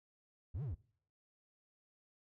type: linear two-way sweep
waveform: triangle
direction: up then down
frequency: 59.7 to 157.5 to 59.7 Hz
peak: -36 dBFS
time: 0.54-0.75 s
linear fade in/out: 10 ms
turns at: 0.63 s
effects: noise-tail reverb RT60 0.6 s tail -24 dB re dry